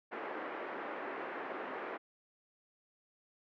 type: band-pass noise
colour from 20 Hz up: pink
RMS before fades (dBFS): -42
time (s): 0.11-1.98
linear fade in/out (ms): 20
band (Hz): 310 to 2000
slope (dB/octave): 24
effects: none